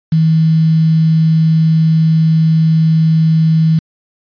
sine tone with quantisation, 160.2 Hz, E3, 49 cents flat, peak -7 dBFS, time 0.12-3.79 s, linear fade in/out 5 ms, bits 5, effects resampled to 11025 Hz

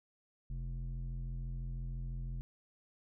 square tone with low-pass filter, 43 Hz, F1, 26 cents flat, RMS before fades -40 dBFS, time 0.5-2.41 s, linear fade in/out 0 ms, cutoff 150 Hz, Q 1.9, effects none

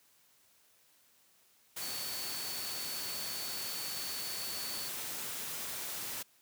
sine tone in noise, 4465 Hz, C#8, 12 cents sharp, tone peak -42 dBFS, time 1.81-4.89 s, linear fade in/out 10 ms, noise white, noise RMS -40 dBFS, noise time 1.76-6.23 s, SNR -5 dB, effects white hiss -67 dBFS RMS until 6.41 s + high-pass 80 Hz 12 dB/octave

